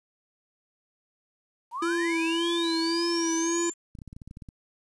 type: linear sweep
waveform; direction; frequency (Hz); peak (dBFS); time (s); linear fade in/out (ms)
sine; up; 881 to 7290; -30; 1.71-3.74; 50
type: tone with vibrato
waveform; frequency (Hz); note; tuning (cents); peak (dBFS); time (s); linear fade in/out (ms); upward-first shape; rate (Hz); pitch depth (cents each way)
square; 334.6; E4; +26; -26; 1.82-3.7; 5; sine; 1.8; 36
type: clicks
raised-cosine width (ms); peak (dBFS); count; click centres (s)
5; -30; 12; 3.952 / 3.988 / 4.018 / 4.077 / 4.129 / 4.165 / 4.218 / 4.276 / 4.311 / 4.371 / 4.422 / 4.488
effects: resampled to 24000 Hz + 10-bit